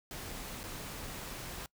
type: noise with dropouts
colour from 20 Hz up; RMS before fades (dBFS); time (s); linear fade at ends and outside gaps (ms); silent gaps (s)
pink; -43; 0.11-1.66; 1; 0.632-0.638
effects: noise-tail reverb RT60 0.1 s tail -23 dB re dry